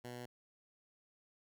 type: tone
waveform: 10% pulse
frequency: 122.5 Hz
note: B2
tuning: 14 cents flat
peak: -37 dBFS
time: 0.04-0.26 s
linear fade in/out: 10 ms
effects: none

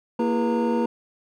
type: tone cluster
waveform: triangle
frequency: 233.1 / 335.7 / 412.6 / 483.8 / 922 Hz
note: A#3 / E4 / G#4 / B4 / A#5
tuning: 0 / +32 / -11 / -36 / -19 cents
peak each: -21 / -27 / -29 / -24 / -27 dBFS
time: 0.19-0.86 s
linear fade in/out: 5 ms
effects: none

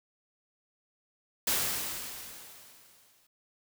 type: noise with exponential decay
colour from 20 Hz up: white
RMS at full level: -27 dBFS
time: 1.47-3.27 s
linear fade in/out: 5 ms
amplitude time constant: 390 ms
effects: none

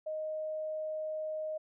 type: tone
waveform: sine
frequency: 622.3 Hz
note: D#5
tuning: in tune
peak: -34 dBFS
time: 0.06-1.58 s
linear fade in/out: 10 ms
effects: none

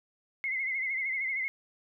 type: tone with vibrato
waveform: sine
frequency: 2109 Hz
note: C7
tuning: 13 cents sharp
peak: -29 dBFS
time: 0.44-1.48 s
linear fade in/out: 0 ms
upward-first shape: sine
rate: 13 Hz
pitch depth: 70 cents each way
effects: none

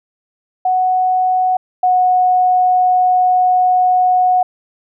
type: tone pair in turn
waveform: sine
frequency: 740 / 732.8 Hz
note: F#5 / F#5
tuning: 0 / -17 cents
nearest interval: unison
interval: 17 cents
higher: first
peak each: -11 / -9 dBFS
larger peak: second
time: 0.65-1.57 / 1.83-4.43 s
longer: second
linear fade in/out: 5 ms
effects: none

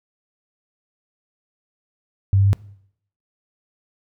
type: tone with pitch steps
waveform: sine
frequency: 97.6 / 98.56 / 99.54 Hz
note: G2 / G2 / G2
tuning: -7 / +10 / +27 cents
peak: -12 dBFS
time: 2.33-2.531 s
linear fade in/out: 0 ms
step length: 67 ms
effects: noise-tail reverb RT60 0.7 s tail -21 dB re dry

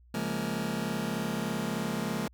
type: chord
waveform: sawtooth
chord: Bb minor seventh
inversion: first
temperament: just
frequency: 139.85 / 174.81 / 209.8 / 233.1 Hz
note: Db3 / F3 / Ab3 / Bb3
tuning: +16 / +2 / +18 / 0 cents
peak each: -35 / -32 / -30 / -31 dBFS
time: 0.14-2.28 s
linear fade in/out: 5 ms
effects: added 60 Hz sine -55 dBFS peak until 2.33 s

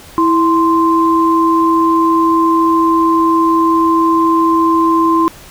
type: tone pair together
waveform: sine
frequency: 328.5 / 1043 Hz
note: E4 / C6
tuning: -6 / -6 cents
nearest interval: octave + minor sixth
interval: 2000 cents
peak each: -11 dBFS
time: 0.18-5.28 s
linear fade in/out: 0 ms
effects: pink hiss -37 dBFS RMS until 5.5 s

